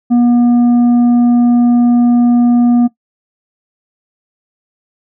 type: tone with tanh clipping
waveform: sine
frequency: 240.7 Hz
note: B3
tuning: 44 cents flat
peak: -7 dBFS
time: 0.1-2.88 s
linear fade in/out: 20 ms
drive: 5 dB
effects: noise-tail reverb RT60 0.1 s tail -17 dB re dry